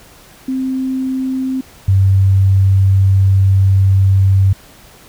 sine tone pair in turn, 261.6 / 96.58 Hz, C4 / G2, 0 / -25 cents, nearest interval octave + perfect fourth, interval 1725 cents, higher first, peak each -15 / -7 dBFS, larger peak second, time 0.48-1.61 / 1.88-4.53 s, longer second, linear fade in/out 5 ms, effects pink hiss -42 dBFS RMS until 5.08 s

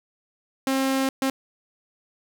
sawtooth tone bursts at uneven times, 267.2 Hz, C4, 36 cents sharp, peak -17 dBFS, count 2, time 0.67-1.09 / 1.22-1.3 s, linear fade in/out 2 ms, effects 8-bit

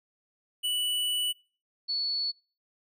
square / sine tone pair in turn, 2960 / 4425 Hz, F#7 / C#8, 0 / -4 cents, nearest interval perfect fifth, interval 696 cents, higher second, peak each -27 dBFS, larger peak neither, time 0.63-1.33 / 1.88-2.32 s, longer first, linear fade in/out 20 ms, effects noise-tail reverb RT60 0.4 s tail -25 dB re dry

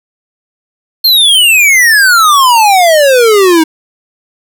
square exponential sweep, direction down, 4300 to 311.1 Hz, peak -4 dBFS, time 1.04-3.64 s, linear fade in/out 10 ms, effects none

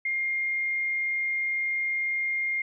sine tone, 2121 Hz, C7, 23 cents sharp, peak -25 dBFS, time 0.05-2.62 s, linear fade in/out 5 ms, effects none

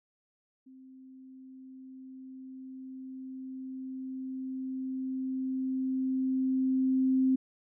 sine tone with level ramp, 261.6 Hz, C4, in tune, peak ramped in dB -50 to -22 dBFS, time 0.66-7.36 s, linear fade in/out 10 ms, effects none

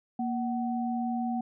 sine tone pair together, 235.3 / 751 Hz, A#3 / F#5, +16 / +26 cents, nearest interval octave + minor sixth, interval 2010 cents, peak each -29 / -33 dBFS, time 0.19-1.41 s, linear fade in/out 5 ms, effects none

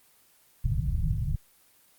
pink low-pass noise, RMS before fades -27 dBFS, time 0.64-1.36 s, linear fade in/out 10 ms, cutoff 160 Hz, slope 48 dB/octave, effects white hiss -61 dBFS RMS until 1.98 s + Opus 24 kbps

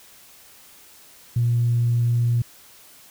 sine tone, 118.9 Hz, A#2, 35 cents sharp, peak -16 dBFS, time 1.36-2.42 s, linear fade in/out 5 ms, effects tanh soft clip ceiling -12 dBFS + white hiss -49 dBFS RMS until 3.1 s

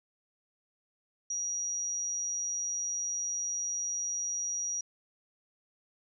sine tone, 5760 Hz, F#8, 47 cents flat, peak -31 dBFS, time 1.3-4.81 s, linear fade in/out 5 ms, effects none

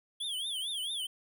square tone with vibrato, 3297 Hz, G#7, 13 cents flat, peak -34 dBFS, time 0.2-1.07 s, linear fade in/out 10 ms, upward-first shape triangle, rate 4.5 Hz, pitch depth 200 cents each way, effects none

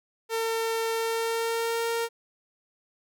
sawtooth tone with pitch glide, 452.7 to 462.2 Hz, A4 to A#4, +49 to -15 cents, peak -22 dBFS, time 0.29-2.09 s, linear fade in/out 50 ms, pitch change +36 cents, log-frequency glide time 0.93-1.92 s, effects none

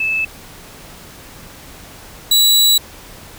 sine / sawtooth tone pair in turn, 2619 / 3924 Hz, E7 / B7, -12 / -12 cents, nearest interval perfect fifth, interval 700 cents, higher second, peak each -15 / -6 dBFS, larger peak second, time 0-0.25 / 2.31-2.78 s, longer second, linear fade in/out 5 ms, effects pink hiss -38 dBFS RMS until 3.38 s

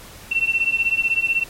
sine beating tone pair, 2695 / 2711 Hz, E7 / E7, +38 / +48 cents, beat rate 16 Hz, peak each -20 dBFS, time 0.31-1.44 s, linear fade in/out 10 ms, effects pink hiss -41 dBFS RMS until 1.49 s + MP3 64 kbps

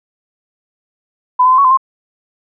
sine tone with pitch steps, 1002 / 1021 / 1033 / 1115 / 1027 / 1063 Hz, B5 / C6 / C6 / C#6 / C6 / C6, +25 / -43 / -22 / +10 / -33 / +27 cents, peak -6 dBFS, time 1.39-1.774 s, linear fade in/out 10 ms, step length 64 ms, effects none

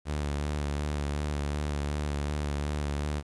sawtooth tone with vibrato, 73.2 Hz, D2, 5 cents flat, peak -25 dBFS, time 0.05-3.23 s, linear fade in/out 50 ms, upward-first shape sine, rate 2.7 Hz, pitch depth 32 cents each way, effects resampled to 24000 Hz + 10-bit

